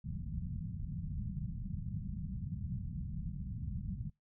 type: low-pass noise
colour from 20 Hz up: white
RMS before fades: -40 dBFS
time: 0.04-4.1 s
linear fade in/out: 10 ms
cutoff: 190 Hz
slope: 48 dB/octave
effects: noise-tail reverb RT60 0.2 s tail -26 dB re dry